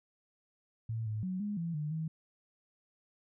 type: tone with pitch steps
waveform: sine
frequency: 112.9 / 107.8 / 185.3 / 206.7 / 167.8 / 150.4 / 159.3 Hz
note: A2 / A2 / F#3 / G#3 / E3 / D3 / D#3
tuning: +45 / -35 / +3 / -8 / +31 / +42 / +41 cents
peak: -33 dBFS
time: 0.89-2.08 s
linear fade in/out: 5 ms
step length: 170 ms
effects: none